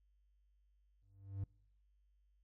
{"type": "tone with exponential growth", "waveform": "triangle", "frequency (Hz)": 98, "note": "G2", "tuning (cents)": 0, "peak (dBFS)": -34, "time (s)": [1.02, 1.44], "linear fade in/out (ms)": 5, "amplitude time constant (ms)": 90, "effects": ["noise-tail reverb RT60 0.6 s tail -24 dB re dry", "added 50 Hz sine -70 dBFS peak until 2.43 s"]}